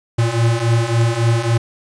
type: beating tone pair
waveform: square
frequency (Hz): 114 / 117.6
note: A#2 / A#2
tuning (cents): -38 / +16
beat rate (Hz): 3.6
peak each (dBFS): -19 / -16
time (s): 0.18-1.58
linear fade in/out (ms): 10
effects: resampled to 22050 Hz + 8-bit

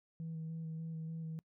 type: tone with vibrato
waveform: sine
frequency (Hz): 161.6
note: E3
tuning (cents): -34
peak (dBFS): -38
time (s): 0.2-1.39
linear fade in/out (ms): 0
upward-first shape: square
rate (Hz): 3.4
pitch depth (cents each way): 15
effects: noise-tail reverb RT60 0.1 s tail -26 dB re dry + tanh soft clip ceiling -37 dBFS

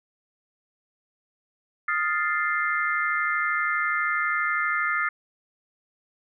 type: chord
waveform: sine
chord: F dominant seventh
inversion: third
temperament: equal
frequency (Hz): 1244.5 / 1396.9 / 1760 / 2093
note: Eb6 / F6 / A6 / C7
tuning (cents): 0 / 0 / 0 / 0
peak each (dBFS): -28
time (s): 1.88-5.09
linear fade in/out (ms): 5
effects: none

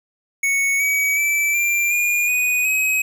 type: tone with pitch steps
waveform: square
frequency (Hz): 2217 / 2268 / 2319 / 2372 / 2426 / 2481 / 2538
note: C#7 / C#7 / D7 / D7 / D#7 / D#7 / D#7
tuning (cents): 0 / +39 / -22 / +17 / -44 / -6 / +34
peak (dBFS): -17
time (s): 0.43-3.02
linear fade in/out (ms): 5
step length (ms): 370
effects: 8-bit

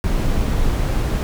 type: noise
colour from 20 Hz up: brown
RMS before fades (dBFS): -18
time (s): 0.04-1.23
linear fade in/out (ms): 0
effects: none

